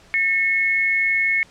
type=tone pair together; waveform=sine; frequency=1808 / 2186 Hz; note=A6 / C#7; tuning=+47 / -25 cents; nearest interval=minor third; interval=328 cents; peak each=-24 / -17 dBFS; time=0.14-1.43 s; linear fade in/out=0 ms; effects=pink hiss -50 dBFS RMS until 1.5 s + low-pass 7000 Hz 12 dB/octave